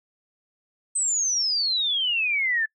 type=exponential sweep; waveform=sine; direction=down; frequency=8320 to 1730 Hz; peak=-21 dBFS; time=0.95-2.66 s; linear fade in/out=10 ms; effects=noise-tail reverb RT60 0.1 s tail -23 dB re dry